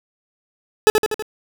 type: tone with echo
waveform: 40% pulse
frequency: 430 Hz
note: A4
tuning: 40 cents flat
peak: -7 dBFS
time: 0.87-0.9 s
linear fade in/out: 0 ms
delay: 81 ms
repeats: 4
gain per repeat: -4 dB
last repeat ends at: 1.224 s
effects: none